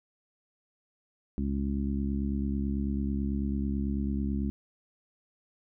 harmonic tone, 69.1 Hz, C#2, 5 cents flat, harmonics 1 / 2 / 3 / 4 / 5, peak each -31 / -40 / -31 / -36 / -43 dBFS, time 1.38-4.5 s, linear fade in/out 0 ms, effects none

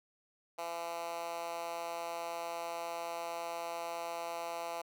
10% pulse tone with high-pass filter, 169.1 Hz, E3, 44 cents sharp, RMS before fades -40 dBFS, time 0.58-4.82 s, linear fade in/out 10 ms, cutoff 670 Hz, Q 1.9, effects none

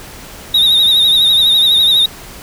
triangle tone with vibrato, 3729 Hz, A#7, in tune, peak -6 dBFS, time 0.54-2.06 s, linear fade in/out 5 ms, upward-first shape triangle, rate 12 Hz, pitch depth 74 cents each way, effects pink hiss -33 dBFS RMS until 2.42 s

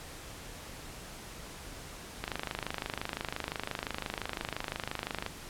click train, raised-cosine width 0.3 ms, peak -17 dBFS, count 79, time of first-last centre 2.24-5.263 s, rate 25.8 Hz, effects pink hiss -46 dBFS RMS until 5.49 s + low-pass 12000 Hz 12 dB/octave

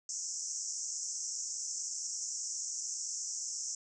pink band-pass noise, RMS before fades -39 dBFS, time 0.09-3.75 s, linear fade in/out 2 ms, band 5500 to 7700 Hz, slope 96 dB/octave, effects none

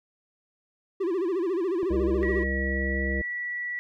triangle tone with vibrato, 361 Hz, F#4, 43 cents flat, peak -22 dBFS, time 1-2.44 s, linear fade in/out 10 ms, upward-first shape sine, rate 14 Hz, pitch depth 160 cents each way
click, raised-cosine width 2 ms, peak -26 dBFS, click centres 1.831 s
harmonic tone, 67.1 Hz, C2, 44 cents sharp, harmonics 1 / 3 / 5 / 7 / 9, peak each -28 / -33 / -35 / -36 / -38 dBFS, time 1.9-3.22 s, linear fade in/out 10 ms
sine tone with pitch glide, 1925 to 1947.4 Hz, B6 to B6, -45 to -25 cents, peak -29 dBFS, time 2.23-3.79 s, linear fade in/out 0 ms, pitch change +20 cents, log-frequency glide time 2.5-3.01 s
effects none

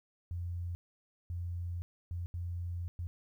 sine tone bursts at uneven times, 87.2 Hz, F2, 2 cents flat, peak -35 dBFS, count 5, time 0.31-0.75 / 1.3-1.82 / 2.11-2.26 / 2.34-2.88 / 2.99-3.07 s, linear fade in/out 0 ms, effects 12-bit

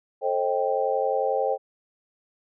sine chord, A half-diminished seventh, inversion none, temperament equal with one note detuned, 440 / 531.2 / 622.3 / 784 Hz, A4 / C5 / Eb5 / G5, 0 / +26 / 0 / 0 cents, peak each -28 / -25 / -30 / -27 dBFS, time 0.21-1.58 s, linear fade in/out 50 ms, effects none

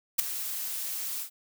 blue noise with ADSR envelope, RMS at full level -20 dBFS, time 0.18-1.3 s, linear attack 16 ms, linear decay 6 ms, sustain -14 dB, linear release 96 ms, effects none

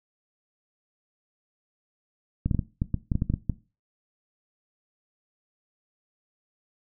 clicks, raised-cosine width 5 ms, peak -12 dBFS, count 12, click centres 2.46 / 2.512 / 2.547 / 2.592 / 2.819 / 2.943 / 3.118 / 3.154 / 3.221 / 3.3 / 3.339 / 3.497 s, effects noise-tail reverb RT60 0.3 s tail -17 dB re dry

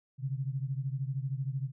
sine beating tone pair, 130.81 / 143.81 Hz, C3 / D3, 0 / -36 cents, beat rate 13 Hz, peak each -33 / -36 dBFS, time 0.18-1.72 s, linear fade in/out 50 ms, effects none

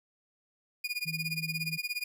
30% pulse tone with tremolo, 2440 Hz, D#7, 34 cents flat, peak -27 dBFS, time 0.84-2.04 s, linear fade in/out 5 ms, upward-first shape sine, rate 17 Hz, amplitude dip 95%
sine tone, 160 Hz, D#3, 49 cents sharp, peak -37 dBFS, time 1.05-1.78 s, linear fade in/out 20 ms
effects none

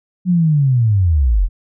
sine linear sweep, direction down, 185.1 to 36.99 Hz, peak -10 dBFS, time 0.25-1.49 s, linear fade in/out 50 ms, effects none

